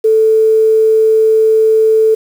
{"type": "tone with quantisation", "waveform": "sine", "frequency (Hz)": 440, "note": "A4", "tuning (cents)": 0, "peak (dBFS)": -6, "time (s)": [0.04, 2.15], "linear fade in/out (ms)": 10, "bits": 6, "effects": []}